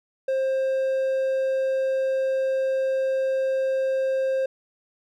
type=tone; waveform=triangle; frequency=530 Hz; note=C5; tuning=22 cents sharp; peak=-19 dBFS; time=0.28-4.46 s; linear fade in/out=5 ms; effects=none